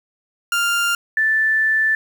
30% pulse / sine tone pair in turn, 1396.9 / 1760 Hz, F6 / A6, 0 / 0 cents, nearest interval major third, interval 400 cents, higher second, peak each -14 dBFS, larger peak neither, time 0.52-0.95 / 1.17-1.95 s, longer second, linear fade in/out 2 ms, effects 8-bit

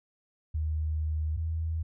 sine tone pair in turn, 77.7 / 80.83 Hz, D#2 / E2, -2 / -33 cents, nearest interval minor second, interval 69 cents, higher second, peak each -27 / -28 dBFS, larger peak first, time 0.54-1.37 / 1.37-1.83 s, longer first, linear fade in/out 10 ms, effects none

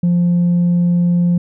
triangle tone with tanh clipping, 174.61 Hz, F3, in tune, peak -11 dBFS, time 0.03-1.38 s, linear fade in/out 5 ms, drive 6 dB, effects none

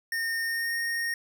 square tone with pitch glide, 1830 to 1852.3 Hz, A#6 to A#6, -32 to -12 cents, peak -28 dBFS, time 0.12-1.14 s, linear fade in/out 2 ms, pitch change +20 cents, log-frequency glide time 0.43-0.79 s, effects none

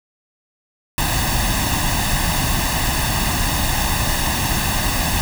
pink noise with comb filter, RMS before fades -19 dBFS, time 0.98-5.21 s, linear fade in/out 0 ms, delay 1.1 ms, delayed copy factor +0.7, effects none

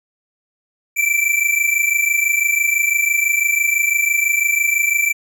square tone pair together, 2323 / 2349 Hz, D7 / D7, -20 / 0 cents, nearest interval unison, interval 20 cents, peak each -18 dBFS, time 0.96-5.13 s, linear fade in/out 20 ms, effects none

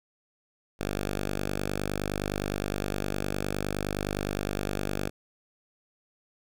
5% pulse tone, 49.72 Hz, G1, 25 cents sharp, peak -18 dBFS, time 0.79-5.1 s, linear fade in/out 20 ms, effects none

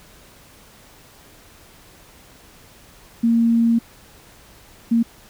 sine tone bursts at uneven times, 231.2 Hz, A#3, 14 cents flat, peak -13 dBFS, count 2, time 3.23-3.79 / 4.91-5.03 s, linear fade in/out 10 ms, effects pink hiss -48 dBFS RMS until 5.29 s

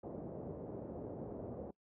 white low-pass noise, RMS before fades -45 dBFS, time 0.03-1.71 s, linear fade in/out 5 ms, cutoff 570 Hz, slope 24 dB/octave, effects noise-tail reverb RT60 0.1 s tail -23 dB re dry + high-pass 80 Hz 12 dB/octave

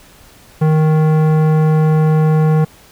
sine tone with tanh clipping, 155.9 Hz, D#3, 4 cents sharp, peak -11 dBFS, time 0.61-2.65 s, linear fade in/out 10 ms, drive 16 dB, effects pink hiss -44 dBFS RMS until 2.91 s

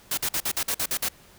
white noise bursts, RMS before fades -26 dBFS, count 9, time 0.11-1.087 s, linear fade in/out 5 ms, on 65 ms, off 49 ms, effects pink hiss -53 dBFS RMS until 1.38 s

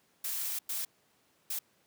blue noise bursts at uneven times, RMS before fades -35 dBFS, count 3, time 0.24-0.59 / 0.69-0.85 / 1.5-1.59 s, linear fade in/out 5 ms, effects pink hiss -69 dBFS RMS until 1.86 s + high-pass 150 Hz 12 dB/octave

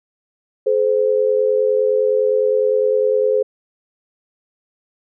sine tone pair together, 426.2 / 516 Hz, G#4 / C5, +45 / -24 cents, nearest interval minor third, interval 331 cents, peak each -16 dBFS, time 0.66-3.43 s, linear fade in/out 10 ms, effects none

